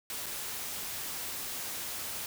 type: noise with dropouts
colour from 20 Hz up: white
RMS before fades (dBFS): -38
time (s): 0.1-2.26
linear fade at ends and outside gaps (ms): 1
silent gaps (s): 0.26-0.264
effects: none